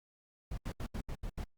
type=noise bursts; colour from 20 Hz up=brown; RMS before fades=-38 dBFS; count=7; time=0.51-1.441 s; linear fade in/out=5 ms; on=67 ms; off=77 ms; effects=Opus 48 kbps